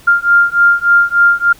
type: beating tone pair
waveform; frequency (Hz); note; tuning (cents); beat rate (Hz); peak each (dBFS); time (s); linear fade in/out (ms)
sine; 1396.9 / 1400.3; F6 / F6; 0 / +4; 3.4; -10; 0.07-1.53; 10
effects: pink hiss -42 dBFS RMS until 1.59 s